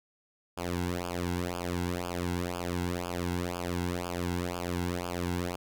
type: tone with flanger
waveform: sawtooth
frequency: 88.2 Hz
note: F2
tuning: 18 cents sharp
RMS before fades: -33 dBFS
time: 0.57-5.56 s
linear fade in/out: 10 ms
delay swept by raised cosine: 0.5 to 1.7 ms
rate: 2 Hz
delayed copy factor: -0.95
effects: none